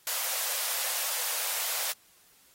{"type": "high-pass noise", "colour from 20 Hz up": "white", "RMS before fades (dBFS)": -31, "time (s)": [0.07, 1.92], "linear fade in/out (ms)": 0, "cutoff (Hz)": 480, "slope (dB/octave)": 96, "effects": ["white hiss -61 dBFS RMS until 2.54 s", "AAC 48 kbps"]}